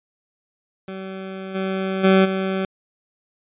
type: tone with level steps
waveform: 20% pulse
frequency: 190.7 Hz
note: G3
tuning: 47 cents flat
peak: -25 / -17 / -7 / -16 dBFS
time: 0.88-2.65 s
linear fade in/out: 2 ms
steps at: 1.54 / 2.03 / 2.24 s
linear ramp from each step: 20 ms
effects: resampled to 8000 Hz